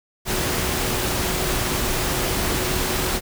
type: tone in noise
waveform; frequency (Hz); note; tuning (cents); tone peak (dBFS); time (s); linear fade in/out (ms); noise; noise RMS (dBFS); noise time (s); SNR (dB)
sine; 368.5; F#4; -7; -31; 0.25-3.21; 50; pink; -23; 0.25-3.21; -11
effects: none